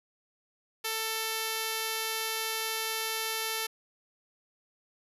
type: tone with low-pass filter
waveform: 5% pulse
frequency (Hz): 443.8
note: A4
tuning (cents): +15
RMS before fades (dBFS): -33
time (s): 0.84-3.67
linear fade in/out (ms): 10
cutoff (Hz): 11000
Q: 3.5
effects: none